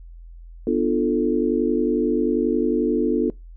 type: chord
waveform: sine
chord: B half-diminished seventh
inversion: none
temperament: equal with one note detuned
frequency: 246.9 / 298.6 / 349.2 / 440 Hz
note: B3 / D4 / F4 / A4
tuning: 0 / +29 / 0 / 0 cents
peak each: -23 dBFS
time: 0.67-3.3 s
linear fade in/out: 2 ms
effects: noise-tail reverb RT60 0.2 s tail -23 dB re dry + added 42 Hz sine -38 dBFS peak until 3.56 s